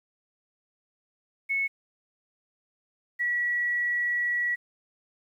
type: tone pair in turn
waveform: sine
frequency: 2200 / 1934.1 Hz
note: C#7 / B6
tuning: -14 / -37 cents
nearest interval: major second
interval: 223 cents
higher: first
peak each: -24 dBFS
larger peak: neither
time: 1.49-1.68 / 3.19-4.56 s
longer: second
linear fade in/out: 20 ms
effects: 10-bit